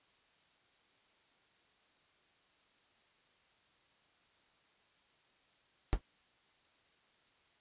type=noise with exponential decay; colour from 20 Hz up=brown; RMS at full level=-25 dBFS; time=5.93-6.01 s; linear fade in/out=0 ms; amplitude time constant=17 ms; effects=white hiss -70 dBFS RMS until 7.6 s + resampled to 8000 Hz